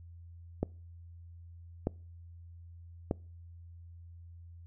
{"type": "click train", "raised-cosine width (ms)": 2, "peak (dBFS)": -16, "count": 3, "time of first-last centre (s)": [0.63, 3.111], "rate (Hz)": 0.806, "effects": ["noise-tail reverb RT60 0.4 s tail -25 dB re dry", "added 85 Hz sine -48 dBFS peak until 4.66 s"]}